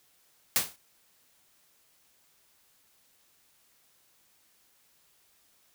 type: noise with exponential decay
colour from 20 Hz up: white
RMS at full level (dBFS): -21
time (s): 0.56-0.76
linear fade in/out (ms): 0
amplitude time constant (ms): 43
effects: white hiss -66 dBFS RMS until 5.74 s